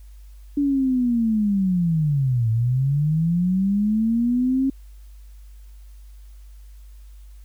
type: linear two-way sweep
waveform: sine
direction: down then up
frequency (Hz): 289.4 to 110 to 271.5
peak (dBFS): -17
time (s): 0.57-4.7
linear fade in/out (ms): 5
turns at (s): 2.5
effects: added 50 Hz sine -40 dBFS peak until 7.44 s + white hiss -61 dBFS RMS until 7.44 s